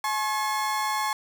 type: tone pair together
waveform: 35% pulse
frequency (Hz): 852.1 / 1081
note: G#5 / C#6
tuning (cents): +44 / -44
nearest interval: major third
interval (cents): 412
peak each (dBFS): -26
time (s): 0.04-1.13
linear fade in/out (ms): 2
effects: none